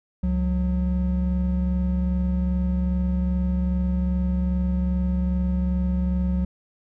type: tone pair together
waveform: triangle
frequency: 68.1 / 181.81 Hz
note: C#2 / F#3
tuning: -30 / -30 cents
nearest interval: octave + perfect fourth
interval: 1700 cents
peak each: -21 dBFS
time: 0.23-6.45 s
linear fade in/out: 5 ms
effects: none